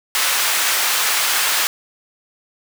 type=high-pass noise; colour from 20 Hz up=pink; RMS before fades=-18 dBFS; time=0.15-1.67 s; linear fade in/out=0 ms; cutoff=1200 Hz; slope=12 dB/octave; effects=none